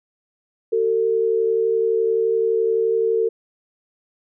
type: tone pair together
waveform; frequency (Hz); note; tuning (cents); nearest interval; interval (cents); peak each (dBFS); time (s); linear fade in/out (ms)
sine; 379.1 / 450.8; F#4 / A4; +42 / +42; minor third; 300; -23 / -17; 0.72-3.29; 10
effects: none